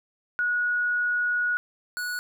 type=tone pair in turn; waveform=sine / square; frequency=1457 / 1466.3 Hz; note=F#6 / F#6; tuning=-27 / -16 cents; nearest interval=unison; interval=11 cents; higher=second; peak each=-22 / -29 dBFS; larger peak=first; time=0.39-1.57 / 1.97-2.19 s; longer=first; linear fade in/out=0 ms; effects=none